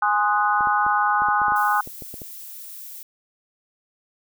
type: chord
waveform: sine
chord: Ab dominant seventh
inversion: none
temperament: equal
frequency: 830.6 / 1046.5 / 1244.5 / 1480 Hz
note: Ab5 / C6 / Eb6 / Gb6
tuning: 0 / 0 / 0 / 0 cents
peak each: -21 / -25 / -22 / -24 dBFS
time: 0.02-1.81 s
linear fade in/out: 5 ms
type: clicks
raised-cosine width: 2 ms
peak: -24 dBFS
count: 12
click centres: 0.608 / 0.672 / 0.865 / 1.22 / 1.286 / 1.417 / 1.483 / 1.521 / 1.874 / 2.022 / 2.141 / 2.218 s
type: noise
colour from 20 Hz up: violet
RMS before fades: -38 dBFS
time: 1.56-3.03 s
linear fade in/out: 2 ms
effects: none